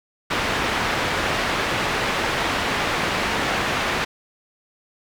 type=low-pass noise; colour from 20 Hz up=white; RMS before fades=-23 dBFS; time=0.3-4.05 s; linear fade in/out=10 ms; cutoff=2200 Hz; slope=12 dB/octave; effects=none